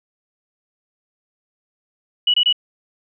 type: tone bursts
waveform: sine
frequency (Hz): 2937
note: F#7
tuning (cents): -13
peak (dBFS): -12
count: 3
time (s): 2.27-2.527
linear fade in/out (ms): 5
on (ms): 69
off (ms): 25
effects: none